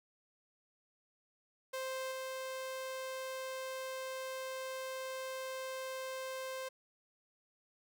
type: tone with level steps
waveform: sawtooth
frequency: 523.3 Hz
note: C5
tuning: in tune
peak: -34 / -36 dBFS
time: 1.73-6.69 s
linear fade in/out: 10 ms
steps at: 2.11 s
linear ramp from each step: 10 ms
effects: none